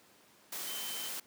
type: tone in noise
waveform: sine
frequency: 3083 Hz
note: G7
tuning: 29 cents flat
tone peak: -43 dBFS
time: 0.67-1.09 s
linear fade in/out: 5 ms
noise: white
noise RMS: -40 dBFS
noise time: 0.52-1.2 s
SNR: -6 dB
effects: pink hiss -62 dBFS RMS until 1.26 s + high-pass 200 Hz 12 dB/octave